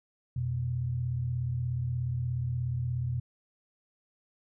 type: tone pair together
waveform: sine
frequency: 87.2 / 124 Hz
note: F2 / B2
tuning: -2 / +7 cents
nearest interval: tritone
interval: 609 cents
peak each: -36 / -29 dBFS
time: 0.36-3.2 s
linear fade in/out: 5 ms
effects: none